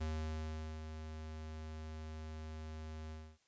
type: tone with ADSR envelope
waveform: square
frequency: 78.4 Hz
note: D#2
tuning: 14 cents sharp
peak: -37 dBFS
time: 0-3.38 s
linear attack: 15 ms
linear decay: 790 ms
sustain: -8 dB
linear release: 270 ms
effects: white hiss -75 dBFS RMS until 3.47 s + resampled to 16000 Hz